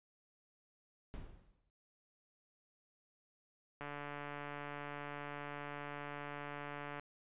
brown noise with exponential decay, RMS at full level -43 dBFS, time 1.14-1.7 s, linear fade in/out 0 ms, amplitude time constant 120 ms
click train, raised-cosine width 0.5 ms, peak -30 dBFS, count 463, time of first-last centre 3.81-6.996 s, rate 145 Hz
effects resampled to 8000 Hz

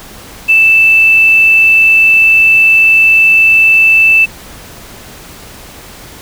sine tone with quantisation, 2645 Hz, E7, 5 cents sharp, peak -3 dBFS, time 0.48-4.26 s, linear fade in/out 20 ms, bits 5, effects pink hiss -32 dBFS RMS until 6.21 s

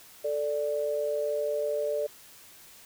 sine tone pair together, 440 / 587.7 Hz, A4 / D5, 0 / +1 cents, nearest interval perfect fourth, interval 501 cents, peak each -31 / -28 dBFS, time 0.24-2.07 s, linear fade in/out 10 ms, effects white hiss -52 dBFS RMS until 2.85 s

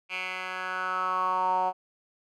10% pulse tone with band-pass filter sweep, 185 Hz, F#3, in tune, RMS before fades -29 dBFS, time 0.09-1.73 s, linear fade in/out 50 ms, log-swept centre 2400 to 800 Hz, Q 5.7, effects none

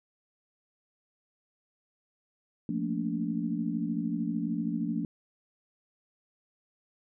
sine chord, Bb major seventh, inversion second, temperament equal with one note detuned, 174.61 / 220 / 233.1 / 288.6 Hz, F3 / A3 / Bb3 / D4, 0 / 0 / 0 / -30 cents, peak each -34 dBFS, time 2.69-5.05 s, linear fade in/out 2 ms, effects none

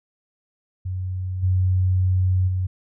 sine tone with level steps, 92.5 Hz, F#2, in tune, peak -24 / -16 / -20 dBFS, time 0.85-2.67 s, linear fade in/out 10 ms, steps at 1.42 / 2.47 s, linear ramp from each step 20 ms, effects none

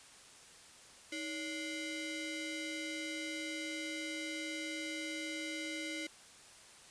sawtooth ring-modulated tone, 884 Hz, A5, 8 cents sharp, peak -32 dBFS, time 1.12-6.07 s, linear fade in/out 5 ms, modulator 1200 Hz, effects white hiss -57 dBFS RMS until 6.9 s + resampled to 22050 Hz

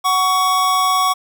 square tone pair together, 745 / 1120.4 Hz, F#5 / C#6, +12 / +18 cents, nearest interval perfect fifth, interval 706 cents, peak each -21 / -15 dBFS, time 0.04-1.14 s, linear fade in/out 20 ms, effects none

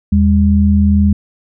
sine tone pair together, 80.26 / 202.6 Hz, E2 / G#3, -46 / -43 cents, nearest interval octave + major third, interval 1603 cents, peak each -10 dBFS, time 0.12-1.13 s, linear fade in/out 5 ms, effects none

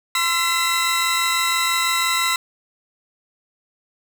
30% pulse tone cluster, 1036 / 1348 / 2026 / 3865 Hz, C6 / E6 / B6 / B7, -17 / +38 / +44 / -38 cents, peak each -21 dBFS, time 0.15-2.36 s, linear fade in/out 2 ms, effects none

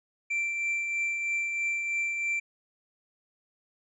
triangle tone with tremolo, 2349 Hz, D7, in tune, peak -24 dBFS, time 0.3-2.4 s, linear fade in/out 10 ms, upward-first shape triangle, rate 3.1 Hz, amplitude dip 40%, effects resampled to 24000 Hz

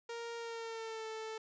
sawtooth tone with pitch glide, 466.2 to 440.8 Hz, A#4 to A4, 0 to +3 cents, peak -37 dBFS, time 0.09-1.38 s, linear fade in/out 5 ms, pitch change -97 cents, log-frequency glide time 0.37-1.07 s, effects resampled to 16000 Hz

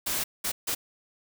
white noise bursts at uneven times, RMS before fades -29 dBFS, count 3, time 0.06-0.24 / 0.44-0.52 / 0.67-0.75 s, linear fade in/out 10 ms, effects none

